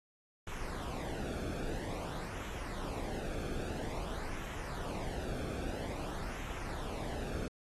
brown noise with flanger, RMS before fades -40 dBFS, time 0.47-7.48 s, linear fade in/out 2 ms, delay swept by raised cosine 0.21 to 1.04 ms, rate 0.5 Hz, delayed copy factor -0.6, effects AAC 32 kbps

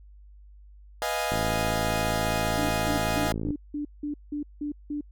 sawtooth chord, F half-diminished seventh, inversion second, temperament equal, 493.9 / 622.3 / 698.5 / 830.6 Hz, Cb5 / Eb5 / F5 / Ab5, 0 / 0 / 0 / 0 cents, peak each -31 / -27 / -28 / -28 dBFS, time 1.02-3.32 s, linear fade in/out 0 ms
click train, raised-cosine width 3 ms, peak -18 dBFS, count 121, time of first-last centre 1.32-3.506 s, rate 54.9 Hz
sine tone bursts, 293.7 Hz, D4, in tune, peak -28 dBFS, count 9, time 2.58-5.01 s, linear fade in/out 5 ms, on 110 ms, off 180 ms
effects added 50 Hz sine -47 dBFS peak until 5.11 s

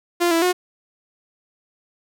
sawtooth tone with pitch steps, 347.3 / 331.6 / 361.4 Hz, F4 / E4 / F#4, -10 / +10 / -41 cents, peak -12 dBFS, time 0.2-0.53 s, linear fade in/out 20 ms, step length 110 ms, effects none

